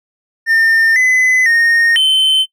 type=tone with pitch steps; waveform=triangle; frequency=1810 / 2020 / 1849 / 3074 Hz; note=A6 / B6 / A#6 / G7; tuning=+48 / +39 / -15 / -35 cents; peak=-7 dBFS; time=0.46-2.46 s; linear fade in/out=50 ms; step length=500 ms; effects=noise-tail reverb RT60 0.1 s tail -20 dB re dry